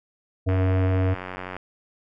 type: harmonic tone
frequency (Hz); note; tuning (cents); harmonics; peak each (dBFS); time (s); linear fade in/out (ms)
93.8; F#2; +24; 1 / 3 / 5 / 7; -19 / -28 / -31 / -33; 0.46-1.15; 20
type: click train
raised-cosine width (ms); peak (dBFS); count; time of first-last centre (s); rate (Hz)
0.5; -18; 100; 0.49-1.566; 92
effects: none